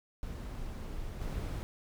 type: noise with level steps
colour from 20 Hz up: brown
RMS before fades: -40 / -36 dBFS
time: 0.23-1.63 s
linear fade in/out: 0 ms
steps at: 1.21 s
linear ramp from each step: 5 ms
effects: none